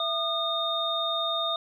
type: tone cluster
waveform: sine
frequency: 667 / 1222 / 3670 Hz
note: E5 / D#6 / A#7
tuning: +20 / -32 / -28 cents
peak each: -31 / -31 / -28 dBFS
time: 0-1.56 s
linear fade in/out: 2 ms
effects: 10-bit